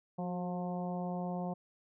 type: harmonic tone with a mistuned harmonic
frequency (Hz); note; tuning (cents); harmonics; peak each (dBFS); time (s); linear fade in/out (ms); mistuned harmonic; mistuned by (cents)
178.3; F3; +36; 1 / 2 / 3 / 4 / 5 / 6; -36 / -46 / -43 / -42 / -47 / -54; 0.18-1.54; 10; 2; +41
effects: none